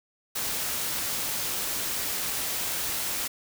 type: noise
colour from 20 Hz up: white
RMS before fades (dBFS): -30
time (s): 0.35-3.28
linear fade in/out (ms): 10
effects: none